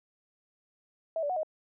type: tone with pitch steps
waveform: sine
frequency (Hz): 651 / 580 / 734 / 626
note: E5 / D5 / F#5 / D#5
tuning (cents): -22 / -22 / -14 / +10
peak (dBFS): -28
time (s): 1.16-1.432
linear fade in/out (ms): 2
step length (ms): 68
effects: none